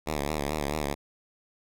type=tone with vibrato; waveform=5% pulse; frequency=73.8 Hz; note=D2; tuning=9 cents sharp; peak=-17 dBFS; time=0.06-0.95 s; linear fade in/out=20 ms; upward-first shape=sine; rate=4.6 Hz; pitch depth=94 cents each way; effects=none